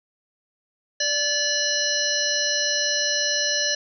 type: harmonic tone with a mistuned harmonic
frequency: 587.3 Hz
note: D5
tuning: in tune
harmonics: 1 / 3 / 5 / 7 / 9 / 10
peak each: -30 / -27 / -30 / -26 / -28 / -27 dBFS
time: 1-3.75 s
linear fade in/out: 5 ms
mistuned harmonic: 3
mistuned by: -31 cents
effects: none

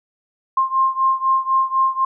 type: beating tone pair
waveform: sine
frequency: 1058 / 1062 Hz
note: C6 / C6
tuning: +19 / +25 cents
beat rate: 4 Hz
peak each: -17 / -19 dBFS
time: 0.57-2.05 s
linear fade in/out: 5 ms
effects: none

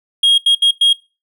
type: tone bursts at uneven times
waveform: triangle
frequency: 3264 Hz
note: G#7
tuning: 31 cents flat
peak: -7 dBFS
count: 4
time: 0.23-0.38 / 0.46-0.55 / 0.62-0.71 / 0.81-0.93 s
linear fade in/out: 5 ms
effects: noise-tail reverb RT60 0.3 s tail -23 dB re dry

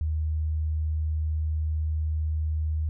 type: tone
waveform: sine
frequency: 77.78 Hz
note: D#2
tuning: in tune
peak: -24 dBFS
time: 0.01-2.89 s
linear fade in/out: 0 ms
effects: none

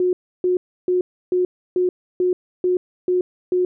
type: tone bursts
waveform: sine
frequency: 362.7 Hz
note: F#4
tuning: 34 cents flat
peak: -15 dBFS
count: 9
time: 0-3.65 s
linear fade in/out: 2 ms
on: 130 ms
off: 310 ms
effects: none

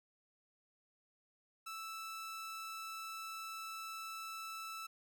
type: tone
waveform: sawtooth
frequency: 1318.5 Hz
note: E6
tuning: in tune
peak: -40 dBFS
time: 1.66-4.87 s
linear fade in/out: 10 ms
effects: none

